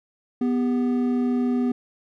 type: tone pair together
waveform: triangle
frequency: 246.9 / 400.3 Hz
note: B3 / G4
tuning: 0 / +36 cents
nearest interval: minor sixth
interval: 836 cents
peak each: -18 / -28 dBFS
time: 0.41-1.72 s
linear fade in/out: 5 ms
effects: none